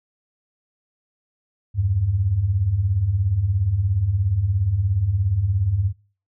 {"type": "beating tone pair", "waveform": "sine", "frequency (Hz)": [82.41, 99.41], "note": ["E2", "G2"], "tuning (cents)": [0, 25], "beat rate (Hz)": 17, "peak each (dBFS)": [-25, -18], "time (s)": [1.74, 5.93], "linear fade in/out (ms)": 50, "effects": ["noise-tail reverb RT60 0.4 s tail -24 dB re dry"]}